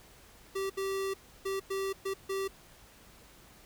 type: tone bursts at uneven times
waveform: square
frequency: 388.2 Hz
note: G4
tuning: 17 cents flat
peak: -32 dBFS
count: 6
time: 0.55-0.7 / 0.77-1.14 / 1.45-1.6 / 1.7-1.93 / 2.05-2.14 / 2.29-2.48 s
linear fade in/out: 10 ms
effects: added 50 Hz sine -65 dBFS peak until 3.65 s + pink hiss -57 dBFS RMS until 3.65 s